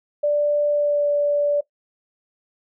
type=tone with pitch glide; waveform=sine; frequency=587.3 to 581.2 Hz; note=D5 to D5; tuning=0 to -18 cents; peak=-16 dBFS; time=0.23-1.61 s; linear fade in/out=10 ms; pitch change=-18 cents; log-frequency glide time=0.69-1.09 s; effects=noise-tail reverb RT60 0.1 s tail -18 dB re dry